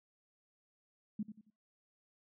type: tone with echo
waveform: sine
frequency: 212 Hz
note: G#3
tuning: 36 cents sharp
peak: -34 dBFS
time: 1.19-1.23 s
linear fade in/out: 5 ms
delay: 91 ms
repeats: 3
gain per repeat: -10 dB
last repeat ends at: 1.503 s
effects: noise-tail reverb RT60 0.3 s tail -25 dB re dry